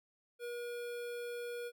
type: tone with notch filter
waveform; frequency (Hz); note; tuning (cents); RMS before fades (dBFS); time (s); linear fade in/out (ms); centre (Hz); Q
square; 480; B4; -49; -42; 0.39-1.72; 50; 6100; 1.7
effects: none